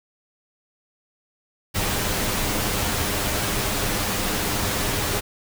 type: noise with comb filter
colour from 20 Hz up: pink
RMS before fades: -24 dBFS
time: 1.74-5.21 s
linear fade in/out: 20 ms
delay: 9.8 ms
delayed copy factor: +0.5
effects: none